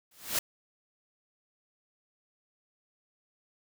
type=noise with exponential growth; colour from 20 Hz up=white; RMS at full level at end=-25 dBFS; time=0.11-0.39 s; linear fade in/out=5 ms; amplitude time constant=59 ms; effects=none